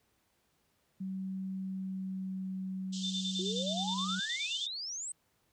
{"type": "tone with pitch glide", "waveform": "sine", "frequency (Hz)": [190, 188.69], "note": ["F#3", "F#3"], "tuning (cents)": [46, 34], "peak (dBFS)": -35, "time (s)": [1, 4.2], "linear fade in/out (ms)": 10, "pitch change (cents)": -12, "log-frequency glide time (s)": [1.59, 2.52]}
{"type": "band-pass noise", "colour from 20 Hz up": "pink", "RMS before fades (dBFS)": -44, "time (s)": [2.92, 4.67], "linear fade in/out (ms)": 20, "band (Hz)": [3000, 7900], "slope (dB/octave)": 96}
{"type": "tone bursts", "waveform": "sine", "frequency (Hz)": 3566, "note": "A7", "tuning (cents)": 22, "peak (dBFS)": -34, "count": 16, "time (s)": [3.03, 4.682], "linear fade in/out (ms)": 10, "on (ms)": 77, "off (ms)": 28}
{"type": "exponential sweep", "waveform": "sine", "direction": "up", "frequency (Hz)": [349.2, 8400], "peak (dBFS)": -37, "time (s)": [3.39, 5.12], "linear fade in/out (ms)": 2}
{"effects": ["pink hiss -74 dBFS RMS until 5.52 s", "high-pass 60 Hz 12 dB/octave"]}